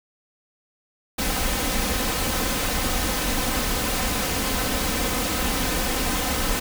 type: noise with comb filter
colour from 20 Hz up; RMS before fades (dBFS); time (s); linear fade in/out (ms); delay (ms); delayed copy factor
pink; -24; 1.18-6.6; 10; 3.9; +0.55
effects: none